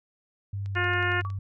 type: tone with pitch glide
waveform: sine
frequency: 99.5 to 97.56 Hz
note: G2 to G2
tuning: +26 to -8 cents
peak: -29 dBFS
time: 0.53-1.39 s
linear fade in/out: 5 ms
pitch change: -34 cents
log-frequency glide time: 0.65-0.76 s
type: click train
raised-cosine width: 0.2 ms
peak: -32 dBFS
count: 8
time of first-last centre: 0.66-1.302 s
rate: 10.9 Hz
type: harmonic tone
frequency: 355.7 Hz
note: F4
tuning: 32 cents sharp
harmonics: 1 / 2 / 3 / 4 / 5 / 6 / 7 / 8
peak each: -32 / -35 / -34 / -29 / -28 / -36 / -38 / -38 dBFS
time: 0.75-1.22 s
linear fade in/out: 20 ms
type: tone with exponential decay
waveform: sine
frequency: 1141 Hz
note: C#6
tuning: 50 cents sharp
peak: -30 dBFS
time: 1.25-1.38 s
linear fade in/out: 0 ms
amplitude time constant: 28 ms
effects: none